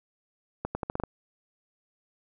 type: accelerating click train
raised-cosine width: 1 ms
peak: -16 dBFS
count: 7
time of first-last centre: 0.65-1.037 s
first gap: 100 ms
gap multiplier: 0.82
effects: none